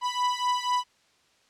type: beating tone pair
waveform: 45% pulse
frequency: 987.8 / 991.9 Hz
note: B5 / B5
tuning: 0 / +7 cents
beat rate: 4.1 Hz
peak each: -27 / -28 dBFS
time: 0.01-0.84 s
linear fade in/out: 50 ms
effects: white hiss -64 dBFS RMS until 1.49 s + low-pass 6000 Hz 12 dB/octave